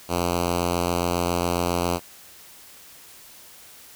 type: tone with notch filter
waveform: 5% pulse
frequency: 87.31 Hz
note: F2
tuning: in tune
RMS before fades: -24 dBFS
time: 0.08-2 s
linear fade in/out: 50 ms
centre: 1900 Hz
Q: 2
effects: white hiss -47 dBFS RMS until 3.95 s